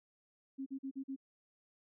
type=tone bursts; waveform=sine; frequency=269.4 Hz; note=C#4; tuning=49 cents flat; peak=-38 dBFS; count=5; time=0.58-1.163 s; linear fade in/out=20 ms; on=83 ms; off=42 ms; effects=none